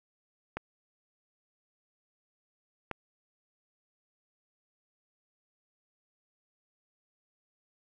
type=clicks; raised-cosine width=0.5 ms; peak=-19 dBFS; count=2; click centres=0.57 / 2.913 s; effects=none